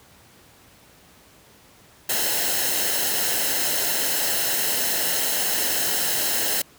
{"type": "noise with comb filter", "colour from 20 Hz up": "white", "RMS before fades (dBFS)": -23, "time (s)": [2.09, 6.62], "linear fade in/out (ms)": 5, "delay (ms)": 0.85, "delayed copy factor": -0.6, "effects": ["pink hiss -52 dBFS RMS until 6.78 s", "high-pass 60 Hz 12 dB/octave"]}